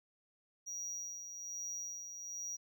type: tone with tremolo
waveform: triangle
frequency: 5760 Hz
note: F#8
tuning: 47 cents flat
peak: -38 dBFS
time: 0.66-2.57 s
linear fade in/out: 20 ms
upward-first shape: sine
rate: 1.2 Hz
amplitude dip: 50%
effects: none